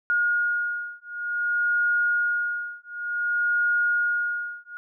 sine beating tone pair, 1432 / 1432.55 Hz, F6 / F6, +43 / +44 cents, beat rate 0.55 Hz, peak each -25 dBFS, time 0.1-4.77 s, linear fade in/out 0 ms, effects none

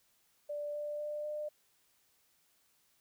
sine tone with pitch steps, 587.3 / 591.7 / 596.2 / 600.7 Hz, D5 / D5 / D5 / D5, 0 / +13 / +26 / +39 cents, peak -36 dBFS, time 0.49-1.49 s, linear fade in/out 10 ms, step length 250 ms, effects white hiss -72 dBFS RMS until 3 s

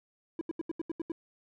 triangle tone bursts, 329.6 Hz, E4, in tune, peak -29 dBFS, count 8, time 0.39-1.119 s, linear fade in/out 2 ms, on 22 ms, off 79 ms, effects none

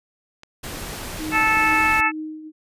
clicks, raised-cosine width 0.2 ms, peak -24 dBFS, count 2, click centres 0.434 / 0.96 s
pink noise, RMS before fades -32 dBFS, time 0.63-2.01 s, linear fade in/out 10 ms
sine tone with tremolo, 311.1 Hz, D#4, in tune, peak -26 dBFS, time 1.17-2.52 s, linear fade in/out 50 ms, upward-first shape triangle, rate 2.2 Hz, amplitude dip 70%
harmonic tone, 438 Hz, A4, 8 cents flat, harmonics 2 / 3 / 4 / 5 / 6, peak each -22 / -22 / -22 / -22 / -22 dBFS, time 1.31-2.12 s, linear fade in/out 50 ms
effects resampled to 32000 Hz

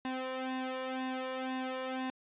sawtooth tone with flanger, 259.2 Hz, C4, 16 cents flat, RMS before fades -37 dBFS, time 0.05-2.1 s, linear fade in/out 0 ms, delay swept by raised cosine 1.1 to 1.75 ms, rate 2 Hz, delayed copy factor +0.85, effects resampled to 8000 Hz

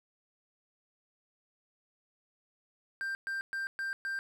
triangle tone bursts, 1575 Hz, G6, 8 cents sharp, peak -31 dBFS, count 5, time 3.01-4.19 s, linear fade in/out 0 ms, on 140 ms, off 120 ms, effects none

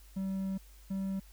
triangle tone pair in turn, 192.1 / 193.02 Hz, G3 / G3, -35 / -27 cents, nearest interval unison, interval 8 cents, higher second, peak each -30 / -30 dBFS, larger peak neither, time 0.16-0.58 / 0.9-1.2 s, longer first, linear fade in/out 10 ms, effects added 50 Hz sine -53 dBFS peak until 1.32 s + white hiss -62 dBFS RMS until 1.32 s

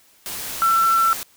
sine tone in noise, 1343 Hz, E6, 32 cents sharp, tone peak -14 dBFS, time 0.62-1.13 s, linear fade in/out 0 ms, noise white, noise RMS -30 dBFS, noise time 0.26-1.23 s, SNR +13 dB, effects white hiss -55 dBFS RMS until 1.36 s

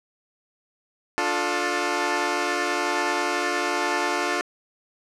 10% pulse chord, D minor, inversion none, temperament equal with one note detuned, 293.7 / 354.1 / 440 Hz, D4 / F4 / A4, 0 / +24 / 0 cents, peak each -20 / -17 / -20 dBFS, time 1.18-4.41 s, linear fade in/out 0 ms, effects low-pass 7000 Hz 12 dB/octave

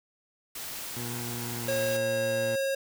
white noise, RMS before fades -38 dBFS, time 0.55-1.97 s, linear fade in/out 5 ms
20% pulse tone with pitch glide, 120 to 116.72 Hz, B2 to A#2, -49 to +3 cents, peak -30 dBFS, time 0.96-2.56 s, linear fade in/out 10 ms, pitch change -48 cents, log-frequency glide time 1.09-2.14 s
square tone, 543 Hz, C#5, 36 cents flat, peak -27 dBFS, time 1.68-2.75 s, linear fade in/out 5 ms
effects none

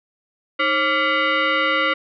sine tone with frequency modulation, 311.1 Hz, D#4, in tune, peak -16 dBFS, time 0.59-1.94 s, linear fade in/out 10 ms, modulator 850 Hz, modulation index 2.9, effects none

